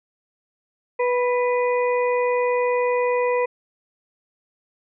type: harmonic tone with a mistuned harmonic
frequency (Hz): 491.8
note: B4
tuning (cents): -7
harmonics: 1 / 2 / 4 / 5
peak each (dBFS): -19 / -25 / -31 / -33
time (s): 0.99-3.46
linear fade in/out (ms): 10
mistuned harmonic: 4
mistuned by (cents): +25
effects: none